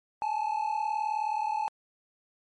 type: tone pair together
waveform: triangle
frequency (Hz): 841 / 880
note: G#5 / A5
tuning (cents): +22 / 0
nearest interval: minor second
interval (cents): 78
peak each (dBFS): -27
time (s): 0.22-1.68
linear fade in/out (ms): 0
effects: tanh soft clip ceiling -22 dBFS + MP3 48 kbps